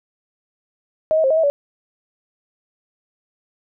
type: tone with pitch steps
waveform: sine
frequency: 628 / 638 / 532 / 633 / 649 / 571 Hz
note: D#5 / D#5 / C5 / D#5 / E5 / D5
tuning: +16 / +43 / +29 / +30 / -27 / -49 cents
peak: -13 dBFS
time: 1.11-1.5 s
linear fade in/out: 0 ms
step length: 65 ms
effects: none